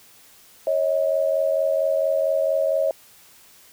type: tone pair together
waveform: sine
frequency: 550 / 634.4 Hz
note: C#5 / D#5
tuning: -14 / +33 cents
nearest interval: major second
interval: 247 cents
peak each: -21 dBFS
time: 0.67-2.91 s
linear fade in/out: 2 ms
effects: white hiss -51 dBFS RMS until 3.72 s